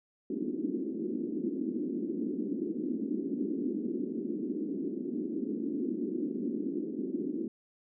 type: band-pass noise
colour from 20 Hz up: white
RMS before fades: -34 dBFS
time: 0.3-7.48 s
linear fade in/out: 5 ms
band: 210 to 360 Hz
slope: 48 dB/octave
effects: none